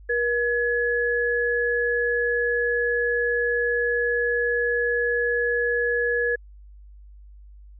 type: tone pair together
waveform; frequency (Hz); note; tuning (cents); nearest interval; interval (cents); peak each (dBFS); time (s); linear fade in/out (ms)
sine; 477.4 / 1695; A#4 / G#6; +41 / +35; octave + minor seventh; 2194; -23; 0.09-6.36; 10
effects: added 50 Hz sine -43 dBFS peak until 7.79 s